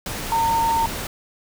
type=tone in noise; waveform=sine; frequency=913 Hz; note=A#5; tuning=36 cents flat; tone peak=-17 dBFS; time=0.32-0.86 s; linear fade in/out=2 ms; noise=pink; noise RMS=-29 dBFS; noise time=0.06-1.07 s; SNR=+9 dB; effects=none